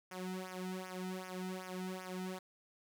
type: tone with flanger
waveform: sawtooth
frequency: 185 Hz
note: F#3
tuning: in tune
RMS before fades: -43 dBFS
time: 0.11-2.39 s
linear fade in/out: 5 ms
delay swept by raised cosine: 0.24 to 1.84 ms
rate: 2.6 Hz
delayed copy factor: -0.95
effects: none